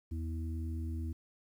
harmonic tone, 81 Hz, E2, 30 cents flat, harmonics 1 / 3 / 4, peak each -35 / -45 / -47 dBFS, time 0.11-1.13 s, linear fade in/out 10 ms, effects 11-bit

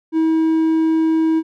triangle tone, 321.1 Hz, E4, 45 cents flat, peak -11 dBFS, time 0.12-1.43 s, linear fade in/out 50 ms, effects none

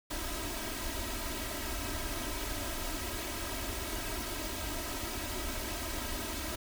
pink noise with comb filter, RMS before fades -37 dBFS, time 0.1-6.56 s, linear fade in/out 10 ms, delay 3.1 ms, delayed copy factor +1, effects none

